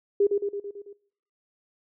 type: tone with echo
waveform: sine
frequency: 403.7 Hz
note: G#4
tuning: 49 cents flat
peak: -17 dBFS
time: 0.2-0.27 s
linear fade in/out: 5 ms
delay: 110 ms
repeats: 6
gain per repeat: -4 dB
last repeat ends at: 0.93 s
effects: noise-tail reverb RT60 0.6 s tail -22 dB re dry